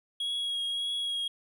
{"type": "tone with vibrato", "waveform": "triangle", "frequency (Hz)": 3308, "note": "G#7", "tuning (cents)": -8, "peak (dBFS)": -28, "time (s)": [0.2, 1.28], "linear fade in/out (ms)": 5, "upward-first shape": "triangle", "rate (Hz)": 1.7, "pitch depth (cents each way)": 20, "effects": []}